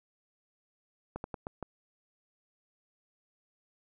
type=slowing click train; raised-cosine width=1 ms; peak=-23 dBFS; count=5; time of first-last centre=1.16-1.627 s; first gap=81 ms; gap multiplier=1.25; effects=none